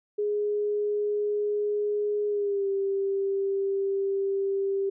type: tone with pitch glide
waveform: sine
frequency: 415.3 to 392.7 Hz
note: G#4 to G4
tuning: 0 to +3 cents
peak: -24 dBFS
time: 0.18-4.9 s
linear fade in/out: 10 ms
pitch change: -97 cents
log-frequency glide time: 2.28-2.68 s
effects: none